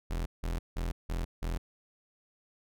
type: tone bursts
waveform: 40% pulse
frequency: 42.27 Hz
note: E1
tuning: 44 cents sharp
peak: -30 dBFS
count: 5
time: 0.1-1.58 s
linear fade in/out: 10 ms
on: 160 ms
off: 170 ms
effects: none